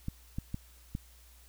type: clicks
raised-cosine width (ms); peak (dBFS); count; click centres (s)
5; -22; 4; 0.084 / 0.385 / 0.544 / 0.951
effects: added 60 Hz sine -56 dBFS peak until 1.48 s + white hiss -61 dBFS RMS until 1.48 s